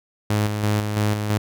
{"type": "tone with tremolo", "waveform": "sawtooth", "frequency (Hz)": 105.1, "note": "G#2", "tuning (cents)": 21, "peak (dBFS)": -14, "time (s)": [0.3, 1.38], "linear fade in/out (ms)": 5, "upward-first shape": "square", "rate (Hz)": 3, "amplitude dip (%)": 45, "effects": []}